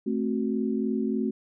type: chord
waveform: sine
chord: F# diminished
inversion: first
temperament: equal with one note detuned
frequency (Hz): 220 / 263.3 / 370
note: A3 / C4 / F#4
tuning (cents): 0 / +11 / 0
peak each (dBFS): -27 / -29 / -31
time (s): 0.06-1.31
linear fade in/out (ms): 10
effects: none